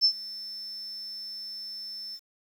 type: tone with ADSR envelope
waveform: sine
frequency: 5300 Hz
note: E8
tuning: 9 cents sharp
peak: -16 dBFS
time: 0.01-2.2 s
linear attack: 36 ms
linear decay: 77 ms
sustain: -20 dB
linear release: 57 ms
effects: 9-bit